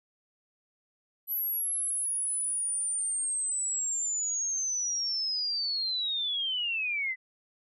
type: linear sweep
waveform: sine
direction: down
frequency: 11840 to 1991 Hz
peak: -28 dBFS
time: 1.27-7.16 s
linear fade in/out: 50 ms
effects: none